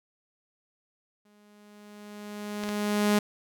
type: tone with exponential growth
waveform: sawtooth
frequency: 207.7 Hz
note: G#3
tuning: in tune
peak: -16 dBFS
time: 1.25-3.19 s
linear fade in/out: 5 ms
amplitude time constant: 420 ms
type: clicks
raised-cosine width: 0.2 ms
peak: -17 dBFS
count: 2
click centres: 2.637 / 2.69 s
effects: none